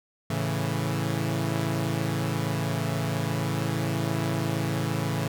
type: chord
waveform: sawtooth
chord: A major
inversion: none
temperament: equal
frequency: 110 / 138.59 / 164.81 Hz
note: A2 / C#3 / E3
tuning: 0 / 0 / 0 cents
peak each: -26 dBFS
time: 0.3-5.28 s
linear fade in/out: 5 ms
effects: none